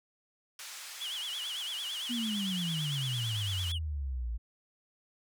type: band-pass noise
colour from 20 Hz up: white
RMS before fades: -45 dBFS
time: 0.59-3.72 s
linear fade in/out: 2 ms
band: 1100 to 7700 Hz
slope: 12 dB/octave
type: tone with vibrato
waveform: triangle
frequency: 3136 Hz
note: G7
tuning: in tune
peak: -34 dBFS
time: 1-3.79 s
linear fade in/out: 20 ms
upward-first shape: sine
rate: 8.9 Hz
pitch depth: 160 cents each way
type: exponential sweep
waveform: sine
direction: down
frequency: 246.9 to 55 Hz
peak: -32 dBFS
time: 2.09-4.38 s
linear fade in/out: 20 ms
effects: none